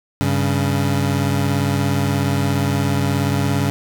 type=tone pair together; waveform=25% pulse; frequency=98.06 / 138.59 Hz; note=G2 / C#3; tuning=+1 / 0 cents; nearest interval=tritone; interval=599 cents; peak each=-16 / -15 dBFS; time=0.21-3.7 s; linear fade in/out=0 ms; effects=none